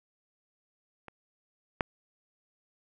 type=clicks; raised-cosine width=0.5 ms; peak=-29 / -11 dBFS; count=2; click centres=1.083 / 1.808 s; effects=none